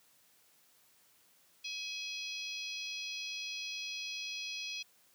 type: harmonic tone with a mistuned harmonic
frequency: 830.6 Hz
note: G#5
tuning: in tune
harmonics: 3 / 4 / 5 / 6 / 7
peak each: -42 / -44 / -46 / -48 / -49 dBFS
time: 1.64-4.83 s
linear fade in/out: 10 ms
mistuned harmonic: 3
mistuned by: +34 cents
effects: white hiss -67 dBFS RMS until 5.14 s + high-pass 80 Hz 12 dB/octave